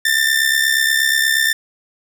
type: tone with amplitude modulation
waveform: sawtooth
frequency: 1789 Hz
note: A6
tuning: 28 cents sharp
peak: -7 dBFS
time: 0.05-1.53 s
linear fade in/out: 5 ms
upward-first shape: sine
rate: 68.4 Hz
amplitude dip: 65%
effects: none